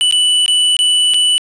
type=tone with dropouts; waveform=square; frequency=2972 Hz; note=F#7; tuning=7 cents sharp; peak=-10 dBFS; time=0.01-1.38 s; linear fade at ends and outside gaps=0 ms; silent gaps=0.111-0.124 / 0.461-0.48 / 0.767-0.79 / 1.137-1.143 s; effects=resampled to 22050 Hz + 7-bit